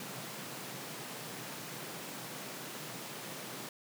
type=high-pass noise; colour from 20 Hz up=pink; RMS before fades=-44 dBFS; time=0-3.69 s; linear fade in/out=2 ms; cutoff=120 Hz; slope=96 dB/octave; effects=none